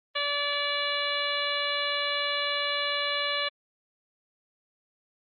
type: harmonic tone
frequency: 577 Hz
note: D5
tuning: 31 cents flat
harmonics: 1 / 2 / 3 / 4 / 5 / 6 / 7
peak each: -34 / -34 / -34 / -34 / -34 / -34 / -34 dBFS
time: 0.15-3.49 s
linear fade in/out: 10 ms
effects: Opus 24 kbps